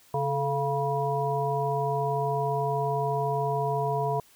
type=harmonic tone with a mistuned harmonic; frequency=138.59 Hz; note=C#3; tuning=in tune; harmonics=1 / 3 / 5 / 7; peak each=-30 / -30 / -30 / -30 dBFS; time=0.14-4.2 s; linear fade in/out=2 ms; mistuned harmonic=3; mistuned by=+71 cents; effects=white hiss -58 dBFS RMS until 4.35 s